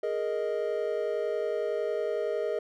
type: chord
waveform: triangle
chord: Ab suspended second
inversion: none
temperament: equal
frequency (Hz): 415.3 / 466.2 / 622.3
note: Ab4 / Bb4 / Eb5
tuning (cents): 0 / 0 / 0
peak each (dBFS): -30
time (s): 0.03-2.59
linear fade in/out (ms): 5
effects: none